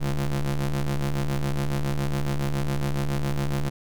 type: ring-modulated tone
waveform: 40% pulse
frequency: 69.3 Hz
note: C#2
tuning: in tune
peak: -19 dBFS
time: 0-3.7 s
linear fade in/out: 20 ms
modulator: 72.9 Hz
effects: none